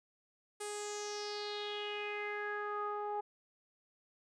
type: tone with low-pass filter sweep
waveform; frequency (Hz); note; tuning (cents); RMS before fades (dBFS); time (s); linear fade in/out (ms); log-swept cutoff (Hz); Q
sawtooth; 415.3; G#4; 0; -40; 0.6-3.21; 10; 9200 to 890; 5.1
effects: none